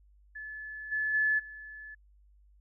sine tone with level steps, 1726 Hz, A6, 34 cents flat, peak -39 / -28 / -24 / -43 dBFS, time 0.35-1.95 s, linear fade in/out 10 ms, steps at 0.91 / 1.13 / 1.38 s, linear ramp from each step 20 ms, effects added 50 Hz sine -58 dBFS peak until 2.6 s

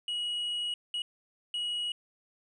triangle tone bursts at uneven times, 2907 Hz, F#7, 31 cents flat, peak -29 dBFS, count 3, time 0.08-0.74 / 0.94-1.02 / 1.54-1.92 s, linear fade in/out 2 ms, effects resampled to 22050 Hz

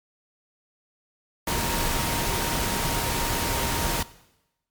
sine tone in noise, 932.3 Hz, A#5, in tune, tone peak -32 dBFS, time 1.47-4.03 s, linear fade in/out 5 ms, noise pink, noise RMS -26 dBFS, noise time 1.47-4.03 s, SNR -9 dB, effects noise-tail reverb RT60 0.9 s tail -18 dB re dry + MP3 96 kbps

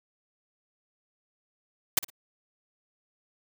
white noise with echo, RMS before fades -20 dBFS, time 1.97-1.99 s, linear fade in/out 5 ms, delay 56 ms, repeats 2, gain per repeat -15 dB, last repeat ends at 2.102 s, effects none

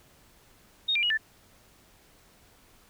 sine tone with pitch steps, 3717 / 2376 / 2900 / 1763 Hz, A#7 / D7 / F#7 / A6, -6 / +20 / -35 / +3 cents, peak -23 dBFS, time 0.88-1.176 s, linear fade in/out 10 ms, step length 74 ms, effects pink hiss -59 dBFS RMS until 2.89 s

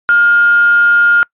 sine tone with quantisation, 1415 Hz, F6, 22 cents sharp, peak -6 dBFS, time 0.09-1.23 s, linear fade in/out 0 ms, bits 3, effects noise-tail reverb RT60 0.1 s tail -26 dB re dry + resampled to 8000 Hz

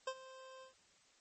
25% pulse tone with ADSR envelope, 523.3 Hz, C5, in tune, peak -32 dBFS, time 0.07-0.74 s, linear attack 6 ms, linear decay 60 ms, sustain -17 dB, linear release 120 ms, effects white hiss -69 dBFS RMS until 1.2 s + MP3 32 kbps

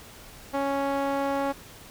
sawtooth tone with band-pass filter, 277.2 Hz, C#4, in tune, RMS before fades -27 dBFS, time 0.53-1.53 s, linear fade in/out 20 ms, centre 750 Hz, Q 1.2, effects pink hiss -47 dBFS RMS until 1.9 s

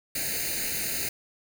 white noise with comb filter, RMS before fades -30 dBFS, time 0.15-1.09 s, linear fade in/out 5 ms, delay 0.45 ms, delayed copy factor +0.95, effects none

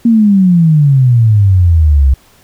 sine exponential sweep, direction down, 237.2 to 64.7 Hz, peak -4 dBFS, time 0.05-2.14 s, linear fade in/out 5 ms, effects pink hiss -46 dBFS RMS until 2.43 s

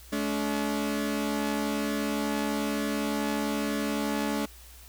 sawtooth tone pair together, 214 / 285.7 Hz, A3 / D4, -48 / -48 cents, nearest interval perfect fourth, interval 500 cents, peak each -26 dBFS, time 0.12-4.46 s, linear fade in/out 10 ms, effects added 60 Hz sine -49 dBFS peak until 4.88 s + white hiss -52 dBFS RMS until 4.88 s

